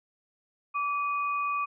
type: tone pair together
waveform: sine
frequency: 1155.1 / 2489 Hz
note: D6 / D#7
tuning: -29 / 0 cents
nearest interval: octave + minor second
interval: 1329 cents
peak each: -27 / -35 dBFS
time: 0.74-1.66 s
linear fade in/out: 20 ms
effects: none